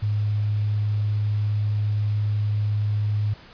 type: tone with quantisation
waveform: sine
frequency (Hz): 104.7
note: G#2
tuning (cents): +15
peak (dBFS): -20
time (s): 0.02-3.34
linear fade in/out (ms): 10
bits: 8
effects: pink hiss -47 dBFS RMS until 3.53 s + resampled to 11025 Hz